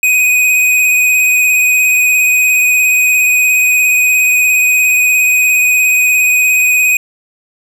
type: tone with vibrato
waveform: square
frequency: 2500 Hz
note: D#7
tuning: 8 cents sharp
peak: -8 dBFS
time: 0.03-6.97 s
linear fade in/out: 2 ms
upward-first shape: sine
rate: 17 Hz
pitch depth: 19 cents each way
effects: none